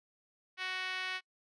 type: tone with band-pass filter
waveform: 5% pulse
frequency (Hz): 371.8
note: F#4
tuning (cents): +8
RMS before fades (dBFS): -38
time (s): 0.57-1.21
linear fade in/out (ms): 50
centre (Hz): 2000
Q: 1.1
effects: noise-tail reverb RT60 0.1 s tail -26 dB re dry + resampled to 22050 Hz